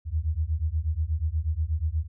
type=beating tone pair; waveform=sine; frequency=74.9 / 83.2 Hz; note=D2 / E2; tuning=+35 / +17 cents; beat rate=8.3 Hz; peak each=-27 dBFS; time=0.05-2.08 s; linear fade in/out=50 ms; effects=none